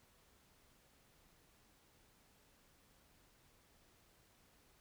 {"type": "silence", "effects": ["pink hiss -70 dBFS RMS until 4.8 s"]}